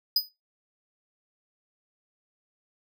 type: tone with exponential decay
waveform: square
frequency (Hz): 4978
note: D#8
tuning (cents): 0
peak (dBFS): -17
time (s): 0.16-0.29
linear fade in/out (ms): 5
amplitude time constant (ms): 27
effects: noise-tail reverb RT60 0.2 s tail -17 dB re dry